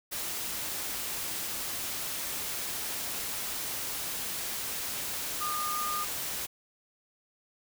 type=tone in noise; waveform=sine; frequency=1217 Hz; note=D#6; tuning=39 cents flat; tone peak=-31 dBFS; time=5.4-6.05 s; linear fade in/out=20 ms; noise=white; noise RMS=-35 dBFS; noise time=0.11-6.47 s; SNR=+1 dB; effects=none